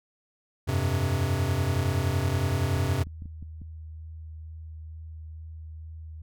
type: chord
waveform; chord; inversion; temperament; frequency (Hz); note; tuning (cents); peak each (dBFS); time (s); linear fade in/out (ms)
square; F suspended second; none; equal; 87.31 / 98 / 130.81; F2 / G2 / C3; 0 / 0 / 0; -29; 0.67-3.04; 20
type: clicks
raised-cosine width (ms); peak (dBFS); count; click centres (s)
5; -30; 12; 1.764 / 1.857 / 2.104 / 2.387 / 2.533 / 2.767 / 2.851 / 3.07 / 3.222 / 3.257 / 3.426 / 3.617
type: tone with vibrato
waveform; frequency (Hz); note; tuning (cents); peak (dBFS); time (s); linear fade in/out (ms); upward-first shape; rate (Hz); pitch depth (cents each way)
sine; 79.4; D#2; +36; -38; 2.64-6.22; 5; sine; 2.2; 13
effects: none